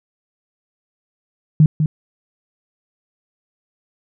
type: tone with echo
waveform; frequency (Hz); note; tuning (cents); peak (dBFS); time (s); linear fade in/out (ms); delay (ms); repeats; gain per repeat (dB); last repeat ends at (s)
sine; 154.1; D#3; -16; -6; 1.6-1.66; 2; 200; 1; -7; 1.86
effects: none